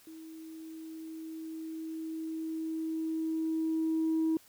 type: tone with level ramp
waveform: sine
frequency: 320.7 Hz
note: E4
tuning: 48 cents flat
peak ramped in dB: -45 to -24 dBFS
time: 0.07-4.37 s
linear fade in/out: 2 ms
effects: tanh soft clip ceiling -23 dBFS + white hiss -60 dBFS RMS until 4.48 s